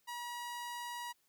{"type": "tone", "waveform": "sawtooth", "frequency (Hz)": 961, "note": "B5", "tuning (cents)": -48, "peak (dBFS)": -37, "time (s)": [0.07, 1.13], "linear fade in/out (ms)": 20, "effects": ["white hiss -75 dBFS RMS until 1.28 s"]}